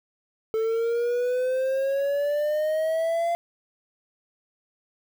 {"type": "exponential sweep", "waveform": "triangle", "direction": "up", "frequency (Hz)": [440, 689], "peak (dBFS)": -20, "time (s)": [0.54, 3.35], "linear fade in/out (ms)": 0, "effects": ["8-bit"]}